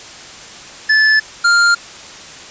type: tone pair in turn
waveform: square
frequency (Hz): 1739 / 1398.7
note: A6 / F6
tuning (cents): -21 / +2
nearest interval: major third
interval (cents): 377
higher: first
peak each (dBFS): -9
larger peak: neither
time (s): 0.89-1.2 / 1.44-1.75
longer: neither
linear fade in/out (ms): 10
effects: white hiss -34 dBFS RMS until 2.5 s + resampled to 16000 Hz